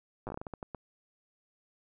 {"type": "slowing click train", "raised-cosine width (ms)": 1, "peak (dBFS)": -25, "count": 12, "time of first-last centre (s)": [0.27, 0.747], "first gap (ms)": 8, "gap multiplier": 1.31, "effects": []}